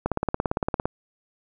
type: click train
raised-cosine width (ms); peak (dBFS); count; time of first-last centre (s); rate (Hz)
1; -9; 15; 0.06-0.855; 17.6
effects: none